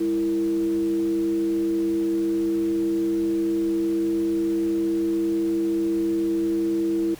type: tone with frequency modulation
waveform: sine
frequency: 331.5 Hz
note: E4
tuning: 10 cents sharp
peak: -20 dBFS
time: 0-7.15 s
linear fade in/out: 10 ms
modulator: 129 Hz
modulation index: 0.38
effects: pink hiss -45 dBFS RMS until 7.19 s